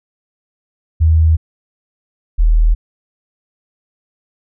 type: tone pair in turn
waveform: sine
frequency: 80.1 / 40.05 Hz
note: E2 / E1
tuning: -49 / -49 cents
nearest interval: octave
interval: 1200 cents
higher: first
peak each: -7 dBFS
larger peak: neither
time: 1-1.37 / 2.38-2.75 s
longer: neither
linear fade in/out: 20 ms
effects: none